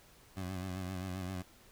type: tone with vibrato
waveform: 20% pulse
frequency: 92.7 Hz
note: F#2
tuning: 4 cents sharp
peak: -33 dBFS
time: 0.36-1.43 s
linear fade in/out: 20 ms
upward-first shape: sine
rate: 7.6 Hz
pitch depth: 61 cents each way
effects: pink hiss -61 dBFS RMS until 1.71 s